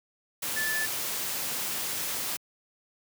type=tone in noise; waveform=sine; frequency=1745 Hz; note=A6; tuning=15 cents flat; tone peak=-28 dBFS; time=0.56-0.86 s; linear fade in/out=10 ms; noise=white; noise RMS=-32 dBFS; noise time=0.42-2.37 s; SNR=+1 dB; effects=high-pass 100 Hz 12 dB/octave